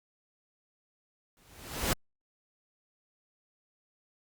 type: noise with exponential growth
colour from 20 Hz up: pink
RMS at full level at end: -26 dBFS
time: 1.37-1.93 s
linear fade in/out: 0 ms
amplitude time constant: 120 ms
effects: Opus 48 kbps